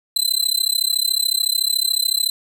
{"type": "tone with amplitude modulation", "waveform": "sawtooth", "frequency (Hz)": 4048, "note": "B7", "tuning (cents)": 42, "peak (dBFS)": -10, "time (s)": [0.16, 2.3], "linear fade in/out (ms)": 5, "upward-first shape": "sine", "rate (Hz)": 33.8, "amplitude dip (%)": 100, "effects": []}